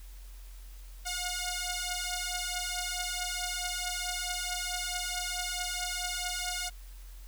5% pulse beating tone pair, 717 / 721.6 Hz, F5 / F#5, +45 / -44 cents, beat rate 4.6 Hz, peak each -24 dBFS, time 1.05-6.7 s, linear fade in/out 20 ms, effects added 44 Hz sine -44 dBFS peak until 7.27 s + white hiss -58 dBFS RMS until 7.27 s

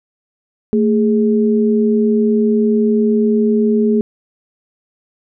sine tone pair together, 222.9 / 415.2 Hz, A3 / G#4, +23 / 0 cents, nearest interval major seventh, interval 1077 cents, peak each -12 / -15 dBFS, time 0.73-4.01 s, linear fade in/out 0 ms, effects none

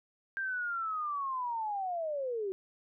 sine linear sweep, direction down, 1595 to 370 Hz, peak -32 dBFS, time 0.37-2.52 s, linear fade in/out 0 ms, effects none

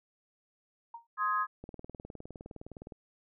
sine tone with exponential decay, 930 Hz, A#5, 4 cents flat, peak -38 dBFS, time 0.94-1.07 s, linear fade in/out 5 ms, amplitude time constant 28 ms
sine chord, Ab major, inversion first, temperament equal with one note detuned, 1046.5 / 1256.8 / 1661.2 Hz, C6 / Eb6 / Ab6, 0 / +17 / 0 cents, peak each -32 / -30 / -36 dBFS, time 1.17-1.47 s, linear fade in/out 50 ms
click train, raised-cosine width 2 ms, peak -31 dBFS, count 26, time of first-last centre 1.64-2.922 s, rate 19.5 Hz
effects none

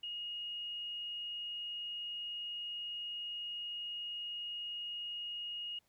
sine tone, 2870 Hz, F7, 47 cents sharp, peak -39 dBFS, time 0.03-5.79 s, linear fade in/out 5 ms, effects pink hiss -75 dBFS RMS until 5.88 s

